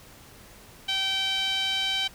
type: tone with band-pass filter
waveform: sawtooth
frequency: 773 Hz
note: G5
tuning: 24 cents flat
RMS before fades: -27 dBFS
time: 0.88-2.08 s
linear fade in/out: 10 ms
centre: 3300 Hz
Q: 4.1
effects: pink hiss -50 dBFS RMS until 2.14 s